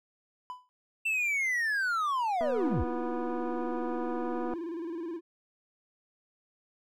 triangle tone with exponential decay, 999 Hz, B5, 20 cents sharp, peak -32 dBFS, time 0.5-0.69 s, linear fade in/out 0 ms, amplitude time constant 41 ms
triangle linear sweep, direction down, 2695 to 36.25 Hz, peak -25 dBFS, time 1.05-2.84 s, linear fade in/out 10 ms
click train, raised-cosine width 1 ms, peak -24 dBFS, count 522, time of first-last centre 2.41-4.537 s, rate 245 Hz
triangle tone with vibrato, 335.2 Hz, E4, 29 cents sharp, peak -32 dBFS, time 2.61-5.21 s, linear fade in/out 50 ms, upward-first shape square, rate 19 Hz, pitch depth 71 cents each way
effects none

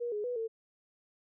sine tone with pitch steps, 477.9 / 418.2 / 491 / 449.9 Hz, A#4 / G#4 / B4 / A4, +43 / +12 / -10 / +39 cents, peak -32 dBFS, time 0-0.48 s, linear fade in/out 20 ms, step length 120 ms, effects none

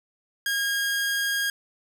sawtooth tone, 1628 Hz, G#6, 35 cents flat, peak -20 dBFS, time 0.46-1.5 s, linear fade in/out 2 ms, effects none

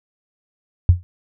sine tone with exponential decay, 88.3 Hz, F2, 20 cents sharp, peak -3 dBFS, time 0.89-1.03 s, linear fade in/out 0 ms, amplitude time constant 29 ms, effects none

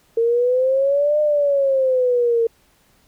sine exponential two-way sweep, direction up then down, 454.9 to 606 to 454.9 Hz, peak -14 dBFS, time 0.17-2.47 s, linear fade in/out 5 ms, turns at 1.2 s, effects pink hiss -58 dBFS RMS until 3.07 s

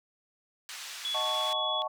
white band-pass noise, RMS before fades -42 dBFS, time 0.69-1.53 s, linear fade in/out 0 ms, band 1300 to 5600 Hz, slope 12 dB/octave
sine tone, 3387 Hz, G#7, 33 cents sharp, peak -30 dBFS, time 1.05-1.82 s, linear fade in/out 0 ms
sine chord, D# half-diminished seventh, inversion none, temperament equal, 622.3 / 740 / 880 / 1108.7 Hz, D#5 / F#5 / A5 / C#6, 0 / 0 / 0 / 0 cents, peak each -35 / -38 / -36 / -34 dBFS, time 1.14-1.88 s, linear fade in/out 10 ms
effects none

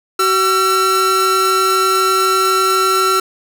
45% pulse tone pair together, 378.3 / 1348 Hz, F#4 / E6, +38 / +38 cents, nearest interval octave + minor seventh, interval 2200 cents, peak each -17 / -13 dBFS, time 0.19-3.2 s, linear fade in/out 5 ms, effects none

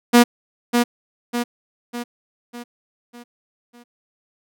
sawtooth tone with echo, 240 Hz, B3, 49 cents flat, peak -4 dBFS, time 0.13-0.24 s, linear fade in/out 20 ms, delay 600 ms, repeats 6, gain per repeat -6 dB, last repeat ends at 3.84 s, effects none

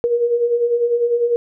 sine beating tone pair, 466.2 / 476.2 Hz, A#4 / A#4, 0 / +37 cents, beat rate 10 Hz, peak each -22 / -15 dBFS, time 0.04-1.36 s, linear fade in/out 0 ms, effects none

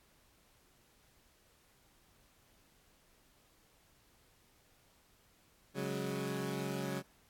20% pulse chord, C# suspended fourth, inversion none, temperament equal, 138.59 / 185 / 207.7 Hz, C#3 / F#3 / G#3, 0 / 0 / 0 cents, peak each -35 / -35 / -38 dBFS, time 5.74-7.03 s, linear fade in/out 50 ms, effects pink hiss -68 dBFS RMS until 7.29 s + AAC 64 kbps

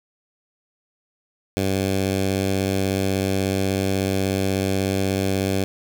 10% pulse tone with notch filter, 96.4 Hz, G2, 28 cents flat, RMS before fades -22 dBFS, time 1.57-5.64 s, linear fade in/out 0 ms, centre 1300 Hz, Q 1.7, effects none

